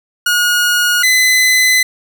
sawtooth tone pair in turn, 1442 / 2020 Hz, F#6 / B6, -45 / +39 cents, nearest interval tritone, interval 584 cents, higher second, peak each -7 / -5 dBFS, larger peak second, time 0.26-1.03 / 1.03-1.83 s, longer second, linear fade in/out 5 ms, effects none

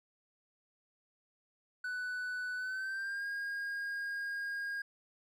triangle tone with pitch glide, 1491 to 1625.9 Hz, F#6 to G#6, +13 to -37 cents, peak -34 dBFS, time 1.84-4.82 s, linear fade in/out 5 ms, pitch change +150 cents, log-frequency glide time 2.56-3.26 s, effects none

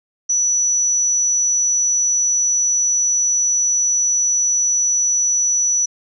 sine tone, 5920 Hz, F#8, in tune, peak -14 dBFS, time 0.29-5.86 s, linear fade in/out 10 ms, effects none

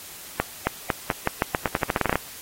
accelerating click train, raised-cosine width 0.5 ms, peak -6 dBFS, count 17, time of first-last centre 0.4-2.156 s, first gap 270 ms, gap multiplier 0.86, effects white hiss -41 dBFS RMS until 2.41 s + AAC 48 kbps

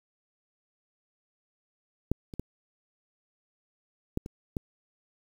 clicks, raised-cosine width 3 ms, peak -12 / -28 / -19 / -15 / -25 / -18 dBFS, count 6, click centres 2.116 / 2.338 / 2.396 / 4.174 / 4.261 / 4.568 s, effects 8-bit

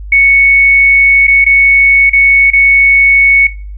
sine tone with dropouts, 2217 Hz, C#7, in tune, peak -3 dBFS, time 0.12-3.47 s, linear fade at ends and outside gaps 5 ms, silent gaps 1.27-1.279 / 1.444-1.463 / 2.097-2.131 / 2.504-2.532 s, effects noise-tail reverb RT60 0.4 s tail -19 dB re dry + added 50 Hz sine -22 dBFS peak until 3.77 s

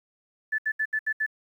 sine tone bursts, 1743 Hz, A6, 17 cents flat, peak -23 dBFS, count 6, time 0.52-1.264 s, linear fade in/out 10 ms, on 64 ms, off 72 ms, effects 10-bit

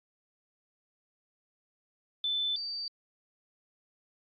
sine tone pair in turn, 3520 / 4630 Hz, A7 / D8, 0 / -25 cents, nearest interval perfect fourth, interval 475 cents, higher second, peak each -28 / -34 dBFS, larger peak first, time 2.24-2.56 / 2.56-2.88 s, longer neither, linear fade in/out 2 ms, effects AAC 48 kbps

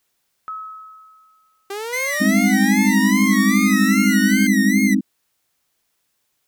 sine tone with exponential decay, 1286 Hz, E6, 43 cents flat, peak -25 dBFS, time 0.48-1.73 s, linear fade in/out 0 ms, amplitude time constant 270 ms
sawtooth linear sweep, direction up, 389.4 to 1578 Hz, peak -22 dBFS, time 1.7-4.47 s, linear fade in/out 5 ms
45% pulse tone with vibrato, 1988 Hz, B6, 11 cents sharp, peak -21 dBFS, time 1.92-4.95 s, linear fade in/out 20 ms, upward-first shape sine, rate 2.5 Hz, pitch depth 130 cents each way
sine chord, Ab major seventh, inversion third, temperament equal, 196 / 207.7 / 261.6 / 311.1 Hz, G3 / Ab3 / C4 / Eb4, 0 / 0 / 0 / 0 cents, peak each -20 / -17 / -18 / -23 dBFS, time 2.2-5.01 s, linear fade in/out 20 ms
effects white hiss -70 dBFS RMS until 6.47 s

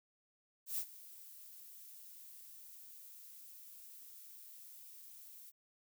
violet noise with ADSR envelope, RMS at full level -37 dBFS, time 0.66-5.52 s, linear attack 120 ms, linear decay 70 ms, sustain -18 dB, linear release 34 ms, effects none

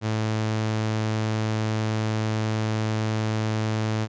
sawtooth tone, 109.2 Hz, A2, 13 cents flat, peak -19 dBFS, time 0.01-4.08 s, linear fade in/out 50 ms, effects resampled to 16000 Hz

